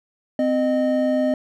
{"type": "tone pair together", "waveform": "triangle", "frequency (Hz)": [258.2, 614], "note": ["C4", "D#5"], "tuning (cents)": [-23, -23], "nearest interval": "octave + minor third", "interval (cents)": 1500, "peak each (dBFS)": -18, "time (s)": [0.39, 1.34], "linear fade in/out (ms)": 2, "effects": []}